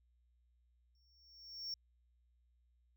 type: tone with exponential growth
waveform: triangle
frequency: 5480 Hz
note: F8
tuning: 34 cents flat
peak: -37 dBFS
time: 0.95-1.74 s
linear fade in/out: 1 ms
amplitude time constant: 170 ms
effects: added 60 Hz sine -70 dBFS peak until 2.96 s